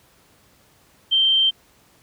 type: tone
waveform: sine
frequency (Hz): 3136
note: G7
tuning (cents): 0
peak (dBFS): -14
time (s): 1.11-1.51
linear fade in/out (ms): 20
effects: pink hiss -56 dBFS RMS until 2.02 s + high-pass 60 Hz 12 dB/octave